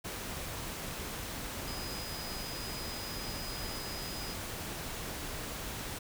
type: tone in noise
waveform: sine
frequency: 4978 Hz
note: D#8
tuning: in tune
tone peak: -44 dBFS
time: 1.67-4.34 s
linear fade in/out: 10 ms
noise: pink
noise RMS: -40 dBFS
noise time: 0.04-5.99 s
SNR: -7 dB
effects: none